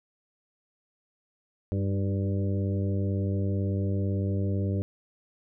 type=harmonic tone with a mistuned harmonic; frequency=98 Hz; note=G2; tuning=in tune; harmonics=1 / 2 / 3 / 4 / 5 / 6; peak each=-26 / -32 / -36 / -38 / -40 / -42 dBFS; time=1.72-4.82 s; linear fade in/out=0 ms; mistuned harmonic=3; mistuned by=+37 cents; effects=none